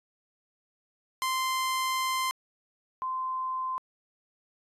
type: tone pair in turn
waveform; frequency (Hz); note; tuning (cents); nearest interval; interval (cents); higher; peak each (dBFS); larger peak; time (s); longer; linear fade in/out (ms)
sawtooth / sine; 1042 / 1036.3; C6 / C6; -7 / -17; unison; 10; first; -23 / -29; first; 1.22-2.31 / 3.02-3.78; first; 0
effects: resampled to 32000 Hz